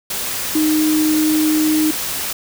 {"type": "tone in noise", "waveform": "sine", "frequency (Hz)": 309.3, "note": "D#4", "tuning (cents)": -10, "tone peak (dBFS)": -13, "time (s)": [0.55, 1.91], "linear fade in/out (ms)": 5, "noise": "white", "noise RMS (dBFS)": -23, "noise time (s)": [0.1, 2.33], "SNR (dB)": 7, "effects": []}